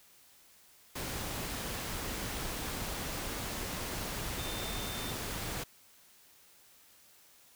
sine tone in noise, 3590 Hz, A7, 34 cents sharp, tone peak -44 dBFS, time 4.38-5.12 s, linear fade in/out 10 ms, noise pink, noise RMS -38 dBFS, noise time 0.95-5.64 s, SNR -9 dB, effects white hiss -61 dBFS RMS until 7.55 s

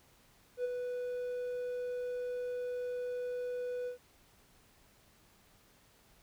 triangle tone with ADSR envelope, 493.9 Hz, B4, in tune, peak -27 dBFS, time 0.57-3.98 s, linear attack 76 ms, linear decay 18 ms, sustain -6 dB, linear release 110 ms, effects tanh soft clip ceiling -23 dBFS + pink hiss -65 dBFS RMS until 6.22 s

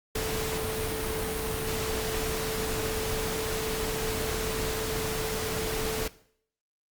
sine tone in noise, 440 Hz, A4, in tune, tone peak -32 dBFS, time 0.15-6.08 s, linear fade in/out 5 ms, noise pink, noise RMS -32 dBFS, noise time 0.15-6.08 s, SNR -3 dB, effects noise-tail reverb RT60 0.6 s tail -18 dB re dry + Opus 48 kbps

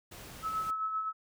pink noise, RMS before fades -48 dBFS, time 0.11-0.71 s, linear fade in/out 10 ms
sine tone with tremolo, 1297 Hz, E6, 28 cents flat, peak -29 dBFS, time 0.42-1.13 s, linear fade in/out 50 ms, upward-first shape sine, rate 7.7 Hz, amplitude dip 45%
effects none

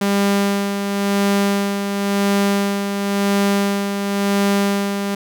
sawtooth tone with tremolo, 200 Hz, G3, 35 cents sharp, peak -10 dBFS, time 0.01-5.15 s, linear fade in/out 5 ms, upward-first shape sine, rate 0.95 Hz, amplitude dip 50%, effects none

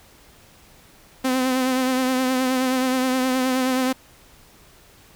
sawtooth tone with vibrato, 257.7 Hz, C4, 26 cents flat, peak -15 dBFS, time 1.24-3.93 s, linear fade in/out 10 ms, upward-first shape triangle, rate 9.5 Hz, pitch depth 41 cents each way, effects pink hiss -51 dBFS RMS until 5.15 s

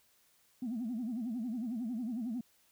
sine tone with vibrato, 234.7 Hz, A#3, 12 cents sharp, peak -33 dBFS, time 0.62-2.41 s, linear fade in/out 5 ms, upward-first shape sine, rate 11 Hz, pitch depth 170 cents each way, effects tanh soft clip ceiling -31 dBFS + white hiss -69 dBFS RMS until 2.71 s

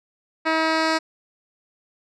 10% pulse tone with low-pass filter sweep, 320 Hz, D#4, 49 cents sharp, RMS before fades -21 dBFS, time 0.45-0.99 s, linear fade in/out 20 ms, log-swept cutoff 3200 to 5600 Hz, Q 1.3, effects none

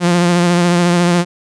sawtooth tone with vibrato, 174.61 Hz, F3, in tune, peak -6 dBFS, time 0-1.25 s, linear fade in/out 50 ms, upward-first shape triangle, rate 14 Hz, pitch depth 36 cents each way, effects resampled to 22050 Hz

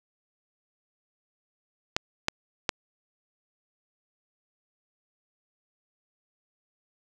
clicks, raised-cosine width 0.2 ms, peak -6 dBFS, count 3, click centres 1.965 / 2.284 / 2.692 s, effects none

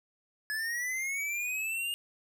square linear sweep, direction up, 1700 to 2842 Hz, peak -32 dBFS, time 0.5-1.94 s, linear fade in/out 0 ms, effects none

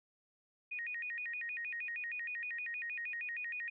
sine tone with vibrato, 2150 Hz, C7, 47 cents sharp, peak -38 dBFS, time 0.71-3.7 s, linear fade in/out 10 ms, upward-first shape square, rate 6.4 Hz, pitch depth 240 cents each way, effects none

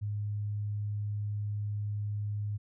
sine tone, 103.83 Hz, G#2, in tune, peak -31 dBFS, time 0.01-2.58 s, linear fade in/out 20 ms, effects none

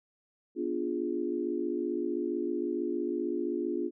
sine chord, B diminished seventh, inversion none, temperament equal, 246.9 / 293.7 / 349.2 / 415.3 Hz, B3 / D4 / F4 / Ab4, 0 / 0 / 0 / 0 cents, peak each -37 / -35 / -32 / -37 dBFS, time 0.55-3.91 s, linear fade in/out 50 ms, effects none

